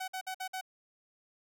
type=tone bursts; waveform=sawtooth; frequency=752 Hz; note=F#5; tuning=28 cents sharp; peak=-32 dBFS; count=5; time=0-0.612 s; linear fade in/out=10 ms; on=80 ms; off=53 ms; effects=none